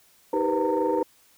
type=tone cluster; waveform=sine; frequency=315.3 / 392.9 / 481.4 / 506 / 913 Hz; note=D#4 / G4 / B4 / B4 / A#5; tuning=+23 / +4 / -44 / +42 / -36 cents; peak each=-27 dBFS; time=0.33-1.03 s; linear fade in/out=5 ms; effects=tanh soft clip ceiling -13 dBFS + white hiss -59 dBFS RMS until 1.37 s